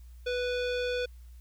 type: tone with low-pass filter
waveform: square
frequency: 493.9 Hz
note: B4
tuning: in tune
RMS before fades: -31 dBFS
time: 0.26-1.06 s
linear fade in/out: 10 ms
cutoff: 3800 Hz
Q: 1.8
effects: added 60 Hz sine -46 dBFS peak until 1.4 s + white hiss -67 dBFS RMS until 1.4 s